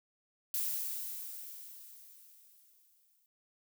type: noise with exponential decay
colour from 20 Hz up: violet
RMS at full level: -33 dBFS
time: 0.54-3.26 s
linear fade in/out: 1 ms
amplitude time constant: 590 ms
effects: none